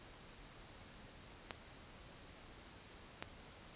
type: clicks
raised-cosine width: 0.3 ms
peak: -25 dBFS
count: 2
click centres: 1.508 / 3.225 s
effects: pink hiss -57 dBFS RMS until 3.75 s + resampled to 8000 Hz